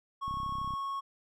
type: tone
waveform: triangle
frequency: 1100 Hz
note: C#6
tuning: 14 cents flat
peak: -31 dBFS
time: 0.21-1.01 s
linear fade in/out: 20 ms
type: click train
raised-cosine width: 5 ms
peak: -31 dBFS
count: 16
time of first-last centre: 0.28-0.737 s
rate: 32.8 Hz
effects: none